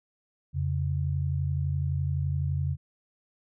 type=tone pair together; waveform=sine; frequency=86.78 / 138.59 Hz; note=F2 / C#3; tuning=-10 / 0 cents; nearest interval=minor sixth; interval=810 cents; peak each=-28 dBFS; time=0.53-2.77 s; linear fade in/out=50 ms; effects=none